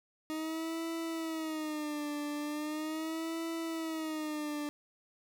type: tone with vibrato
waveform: 40% pulse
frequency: 311.1 Hz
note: D#4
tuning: in tune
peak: -34 dBFS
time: 0.3-4.69 s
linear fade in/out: 0 ms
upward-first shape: sine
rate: 0.39 Hz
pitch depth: 100 cents each way
effects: none